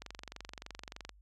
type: click train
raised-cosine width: 0.2 ms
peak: -26 dBFS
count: 26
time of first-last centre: 0.02-1.093 s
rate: 23.3 Hz
effects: added 50 Hz sine -58 dBFS peak until 1.21 s